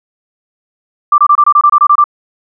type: tone bursts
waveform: sine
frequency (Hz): 1178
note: D6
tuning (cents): +5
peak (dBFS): -3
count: 11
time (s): 1.12-2.041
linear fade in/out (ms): 5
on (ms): 61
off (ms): 25
effects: none